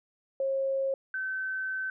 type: tone pair in turn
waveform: sine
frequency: 540 / 1533.5 Hz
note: C#5 / G6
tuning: -45 / -38 cents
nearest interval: octave + tritone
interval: 1807 cents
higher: second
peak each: -26 / -30 dBFS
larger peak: first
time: 0.4-0.94 / 1.14-1.9 s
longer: second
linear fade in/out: 2 ms
effects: none